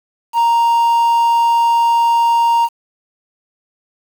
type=tone with quantisation; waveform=triangle; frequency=932.3 Hz; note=A#5; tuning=in tune; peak=-8 dBFS; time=0.33-2.69 s; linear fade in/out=50 ms; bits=6; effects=none